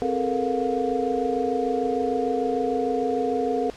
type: tone cluster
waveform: sine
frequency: 262.6 / 423.1 / 449.8 / 476.4 / 713 Hz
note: C4 / G#4 / A4 / A#4 / F5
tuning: +6 / +32 / +38 / +38 / +36 cents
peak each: -28 dBFS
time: 0.02-3.7 s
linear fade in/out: 0 ms
effects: pink hiss -45 dBFS RMS until 3.76 s + low-pass 6000 Hz 12 dB/octave